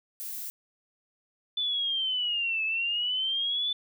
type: noise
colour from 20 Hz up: violet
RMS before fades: -37 dBFS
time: 0.2-0.5 s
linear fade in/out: 0 ms
type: linear two-way sweep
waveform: sine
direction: down then up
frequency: 3509 to 2594 to 3509 Hz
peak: -26 dBFS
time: 1.57-3.73 s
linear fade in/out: 5 ms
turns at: 2.64 s
effects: none